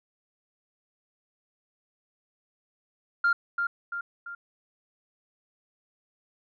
sine tone with echo, 1396.9 Hz, F6, in tune, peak -18 dBFS, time 3.24-3.33 s, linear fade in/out 5 ms, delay 340 ms, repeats 3, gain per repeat -6 dB, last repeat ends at 4.35 s, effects tanh soft clip ceiling -17 dBFS

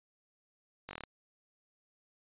slowing click train, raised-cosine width 0.3 ms, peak -25 dBFS, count 7, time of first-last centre 0.89-1.037 s, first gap 20 ms, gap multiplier 1.08, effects resampled to 8000 Hz

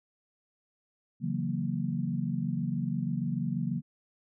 sine chord, F# dominant seventh, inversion second, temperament equal, 138.59 / 164.81 / 185 / 233.1 Hz, C#3 / E3 / F#3 / A#3, 0 / 0 / 0 / 0 cents, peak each -34 dBFS, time 1.2-3.82 s, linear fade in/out 50 ms, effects none

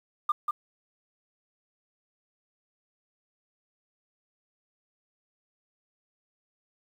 sine tone with echo, 1199 Hz, D6, 36 cents sharp, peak -20 dBFS, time 0.29-0.32 s, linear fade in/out 5 ms, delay 190 ms, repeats 1, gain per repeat -4 dB, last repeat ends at 0.51 s, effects tanh soft clip ceiling -18 dBFS + 9-bit

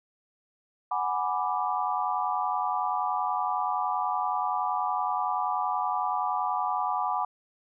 sine chord, G# half-diminished seventh, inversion third, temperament equal, 740 / 830.6 / 987.8 / 1174.7 Hz, F#5 / G#5 / B5 / D6, 0 / 0 / 0 / 0 cents, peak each -31 dBFS, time 0.91-7.25 s, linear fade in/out 5 ms, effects none

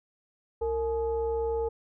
sine tone with frequency modulation, 457.4 Hz, A#4, 33 cents flat, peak -26 dBFS, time 0.61-1.69 s, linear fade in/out 10 ms, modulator 394 Hz, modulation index 0.6, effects none

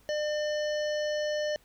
harmonic tone with a mistuned harmonic, 600 Hz, D5, 37 cents sharp, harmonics 1 / 3 / 5 / 7 / 9 / 10, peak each -28 / -38 / -42 / -45 / -47 / -48 dBFS, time 0.09-1.56 s, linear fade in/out 0 ms, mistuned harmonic 7, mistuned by +40 cents, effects added 50 Hz sine -63 dBFS peak until 1.64 s + pink hiss -63 dBFS RMS until 1.64 s

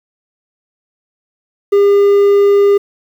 triangle tone, 403 Hz, G4, 48 cents sharp, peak -4 dBFS, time 1.72-2.78 s, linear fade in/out 10 ms, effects 7-bit

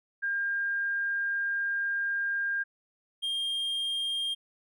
sine / triangle tone pair in turn, 1606 / 3212 Hz, G6 / G7, +41 / +41 cents, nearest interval octave, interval 1200 cents, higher second, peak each -27 dBFS, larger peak neither, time 0.22-2.64 / 3.22-4.35 s, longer first, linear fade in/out 20 ms, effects none

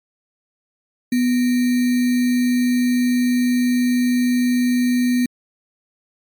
sine tone with sample-and-hold, 246.9 Hz, B3, in tune, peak -14 dBFS, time 1.12-5.26 s, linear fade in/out 5 ms, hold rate 2100 Hz, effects MP3 96 kbps

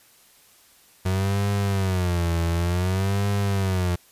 35% pulse tone with vibrato, 92 Hz, F#2, 9 cents flat, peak -19 dBFS, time 1.05-3.96 s, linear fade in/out 10 ms, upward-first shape sine, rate 0.55 Hz, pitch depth 160 cents each way, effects white hiss -55 dBFS RMS until 4.11 s + resampled to 32000 Hz

